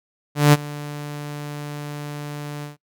sawtooth tone with ADSR envelope, 146.83 Hz, D3, in tune, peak -4 dBFS, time 0.35-2.77 s, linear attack 180 ms, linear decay 32 ms, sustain -21 dB, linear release 140 ms, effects noise-tail reverb RT60 0.1 s tail -22 dB re dry

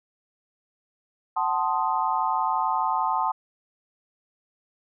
sine chord, F# diminished seventh, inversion none, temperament equal with one note detuned, 748.6 / 880 / 1046.5 / 1244.5 Hz, F#5 / A5 / C6 / Eb6, +20 / 0 / 0 / 0 cents, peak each -29 / -25 / -27 / -30 dBFS, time 1.36-3.32 s, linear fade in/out 10 ms, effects none

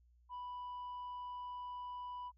sine tone, 987.8 Hz, B5, in tune, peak -40 dBFS, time 0.29-2.32 s, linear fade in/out 50 ms, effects tanh soft clip ceiling -42 dBFS + added 60 Hz sine -65 dBFS peak until 2.37 s

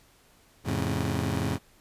20% pulse chord, F augmented, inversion none, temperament just, 87.31 / 109.13 / 136.42 Hz, F2 / A2 / C#3, 0 / -14 / -27 cents, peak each -26 dBFS, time 0.64-1.59 s, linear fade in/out 50 ms, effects pink hiss -60 dBFS RMS until 1.8 s + resampled to 32000 Hz

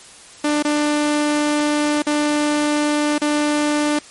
sawtooth tone with dropouts, 296.8 Hz, D4, 18 cents sharp, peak -12 dBFS, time 0.44-3.99 s, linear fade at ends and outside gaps 5 ms, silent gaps 0.626-0.648 / 2.022-2.067 / 3.182-3.216 s, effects white hiss -42 dBFS RMS until 4.1 s + MP3 48 kbps

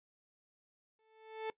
30% pulse tone with exponential growth, 440 Hz, A4, in tune, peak -32 dBFS, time 0.99-1.5 s, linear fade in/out 1 ms, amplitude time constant 110 ms, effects noise-tail reverb RT60 0.1 s tail -20 dB re dry + resampled to 8000 Hz

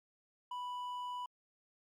sine tone with hard clipping, 987.8 Hz, B5, in tune, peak -40 dBFS, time 0.51-1.26 s, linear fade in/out 5 ms, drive 5 dB, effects MP3 96 kbps

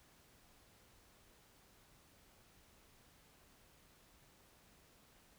silence, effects pink hiss -67 dBFS RMS until 5.38 s

